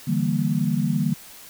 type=chord; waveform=sine; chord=E half-diminished seventh; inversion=third; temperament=equal; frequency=146.83 / 164.81 / 196 / 233.1 Hz; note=D3 / E3 / G3 / Bb3; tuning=0 / 0 / 0 / 0 cents; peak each=-25 dBFS; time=0.07-1.14 s; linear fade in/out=10 ms; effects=white hiss -44 dBFS RMS until 1.49 s